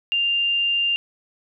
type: tone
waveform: sine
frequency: 2794 Hz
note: F7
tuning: in tune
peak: -18 dBFS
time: 0.12-0.96 s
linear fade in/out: 0 ms
effects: none